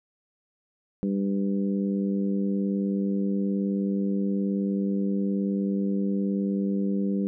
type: harmonic tone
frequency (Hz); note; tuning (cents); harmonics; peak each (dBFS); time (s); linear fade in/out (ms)
98.9; G2; +16; 2 / 3 / 4 / 5; -24 / -32 / -35 / -37; 1.03-7.27; 0
effects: none